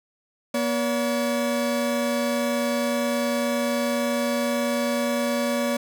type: tone pair together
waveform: 40% pulse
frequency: 240.1 / 570 Hz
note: B3 / C#5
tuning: -49 / +48 cents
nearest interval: octave + minor third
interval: 1497 cents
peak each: -24 dBFS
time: 0.54-5.77 s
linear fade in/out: 5 ms
effects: none